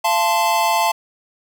square chord, F major, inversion none, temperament equal with one note detuned, 685.7 / 880 / 1046.5 Hz, F5 / A5 / C6, -32 / 0 / 0 cents, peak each -21 / -18 / -23 dBFS, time 0.04-0.92 s, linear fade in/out 10 ms, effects none

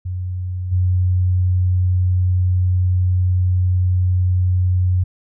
sine tone with level steps, 91.1 Hz, F#2, 26 cents flat, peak -21 / -13 dBFS, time 0.05-5.04 s, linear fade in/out 10 ms, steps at 0.71 s, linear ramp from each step 20 ms, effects none

